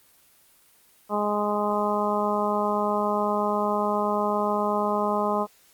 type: harmonic tone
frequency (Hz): 207.7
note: G#3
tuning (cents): 0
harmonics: 1 / 2 / 3 / 4 / 5 / 6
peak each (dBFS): -29 / -29 / -28 / -29 / -28 / -32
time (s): 1.09-5.47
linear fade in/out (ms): 50
effects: white hiss -58 dBFS RMS until 5.73 s + Opus 24 kbps